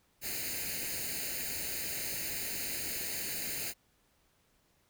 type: noise with comb filter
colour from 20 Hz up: white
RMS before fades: -37 dBFS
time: 0.21-3.74 s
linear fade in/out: 50 ms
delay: 0.44 ms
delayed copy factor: +0.8
effects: pink hiss -71 dBFS RMS until 4.89 s